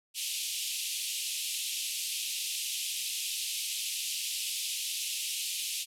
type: band-pass noise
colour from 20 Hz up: pink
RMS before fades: -35 dBFS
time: 0.14-5.86 s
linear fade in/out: 50 ms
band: 2600 to 13000 Hz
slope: 48 dB/octave
effects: none